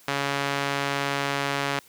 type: tone with band-pass filter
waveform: sawtooth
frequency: 140.3 Hz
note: C#3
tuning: 21 cents sharp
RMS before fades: -27 dBFS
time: 0.08-1.79 s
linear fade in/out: 0 ms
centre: 2000 Hz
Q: 0.58
effects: white hiss -54 dBFS RMS until 1.88 s + high-pass 80 Hz 12 dB/octave